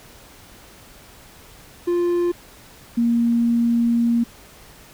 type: tone pair in turn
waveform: triangle / sine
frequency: 349.2 / 234.6 Hz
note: F4 / A#3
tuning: 0 / +11 cents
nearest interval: perfect fifth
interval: 689 cents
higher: first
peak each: -15 dBFS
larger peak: neither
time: 1.87-2.32 / 2.97-4.24 s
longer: second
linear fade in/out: 10 ms
effects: pink hiss -46 dBFS RMS until 4.93 s